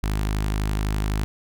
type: tone with notch filter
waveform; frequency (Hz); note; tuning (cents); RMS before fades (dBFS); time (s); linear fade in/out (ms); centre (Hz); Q
sawtooth; 51.91; G#1; 0; -24; 0.03-1.24; 0; 520; 1.7
effects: none